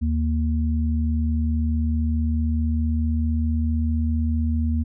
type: tone pair together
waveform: sine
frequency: 77.74 / 233.1 Hz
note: D#2 / A#3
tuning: -1 / 0 cents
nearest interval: octave + perfect fifth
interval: 1901 cents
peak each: -20 / -25 dBFS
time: 0.01-4.84 s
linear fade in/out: 20 ms
effects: none

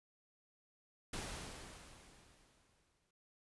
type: noise with exponential decay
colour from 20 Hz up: pink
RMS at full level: -42 dBFS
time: 1.13-3.11 s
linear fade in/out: 5 ms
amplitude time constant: 430 ms
effects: resampled to 24000 Hz

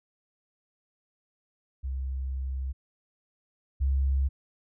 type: tone pair in turn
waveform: sine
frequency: 66 / 67.66 Hz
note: C2 / C#2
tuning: +16 / -41 cents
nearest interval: unison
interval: 43 cents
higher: second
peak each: -29 / -22 dBFS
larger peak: second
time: 1.83-2.73 / 3.8-4.29 s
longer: first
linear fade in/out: 20 ms
effects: none

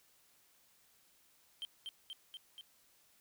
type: tone with echo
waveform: triangle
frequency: 3136 Hz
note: G7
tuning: in tune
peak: -38 dBFS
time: 1.62-1.65 s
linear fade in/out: 0 ms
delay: 240 ms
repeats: 4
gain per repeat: -2 dB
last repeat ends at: 2.61 s
effects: white hiss -69 dBFS RMS until 3.2 s

